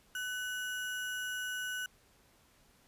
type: tone with sample-and-hold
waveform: sine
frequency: 1500 Hz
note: F#6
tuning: 23 cents sharp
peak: -35 dBFS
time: 0.15-1.86 s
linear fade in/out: 2 ms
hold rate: 4410 Hz
effects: pink hiss -66 dBFS RMS until 2.87 s + resampled to 32000 Hz